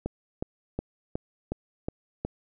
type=click train; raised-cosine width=2 ms; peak=-16 dBFS; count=7; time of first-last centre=0.06-2.25 s; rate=2.74 Hz; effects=none